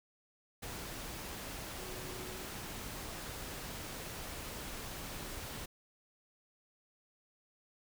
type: tone in noise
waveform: sine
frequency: 370 Hz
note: F#4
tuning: in tune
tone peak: -49 dBFS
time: 1.78-2.46 s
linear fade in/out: 10 ms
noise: pink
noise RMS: -44 dBFS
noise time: 0.62-5.66 s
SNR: -8 dB
effects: none